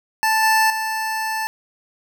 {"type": "tone with level steps", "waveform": "25% pulse", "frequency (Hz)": 880, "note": "A5", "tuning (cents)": 0, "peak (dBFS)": [-12, -10, -18], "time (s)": [0.23, 1.47], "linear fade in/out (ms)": 0, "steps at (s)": [0.43, 0.7], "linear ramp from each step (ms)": 2, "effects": []}